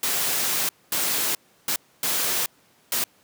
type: noise bursts at uneven times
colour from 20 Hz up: white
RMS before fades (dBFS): -24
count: 5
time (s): 0.03-0.69 / 0.92-1.35 / 1.68-1.76 / 2.03-2.46 / 2.92-3.04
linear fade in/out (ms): 2
effects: pink hiss -59 dBFS RMS until 3.23 s + high-pass 150 Hz 12 dB/octave